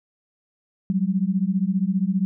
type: beating tone pair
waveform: sine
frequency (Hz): 182.8 / 197.8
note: F#3 / G3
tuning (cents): -21 / +16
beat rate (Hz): 15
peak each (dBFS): -22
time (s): 0.9-2.25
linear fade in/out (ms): 0
effects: none